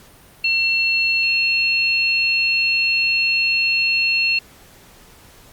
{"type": "tone pair together", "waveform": "sine", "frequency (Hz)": [2700, 4286], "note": ["E7", "C8"], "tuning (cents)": [41, 41], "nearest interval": "minor sixth", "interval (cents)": 800, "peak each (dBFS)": [-16, -22], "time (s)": [0.44, 4.39], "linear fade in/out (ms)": 5, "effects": ["pink hiss -47 dBFS RMS until 5.52 s", "Opus 48 kbps"]}